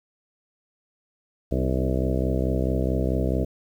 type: harmonic tone with a mistuned harmonic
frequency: 64.6 Hz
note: C2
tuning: 21 cents flat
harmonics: 1 / 2 / 3 / 4 / 5 / 6 / 7 / 8 / 9 / 10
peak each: -25 / -28 / -30 / -31 / -32 / -33 / -33 / -34 / -35 / -35 dBFS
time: 1.51-3.45 s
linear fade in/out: 10 ms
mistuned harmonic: 5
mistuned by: -24 cents
effects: 9-bit